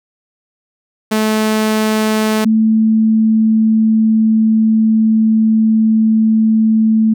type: tone pair in turn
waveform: sawtooth / sine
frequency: 216.8 / 220.3 Hz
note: A3 / A3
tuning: -25 / +2 cents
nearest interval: unison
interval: 27 cents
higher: second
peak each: -8 dBFS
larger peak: neither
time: 1.11-2.45 / 2.45-7.14 s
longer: second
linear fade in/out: 10 ms
effects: none